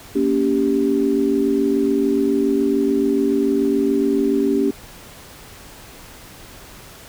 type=chord; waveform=sine; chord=G diminished; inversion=first; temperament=just; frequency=235.2 / 282.2 / 392 Hz; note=Bb3 / Db4 / G4; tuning=+16 / +31 / 0 cents; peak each=-22 / -18 / -19 dBFS; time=0.15-4.71 s; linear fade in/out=10 ms; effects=pink hiss -41 dBFS RMS until 7.08 s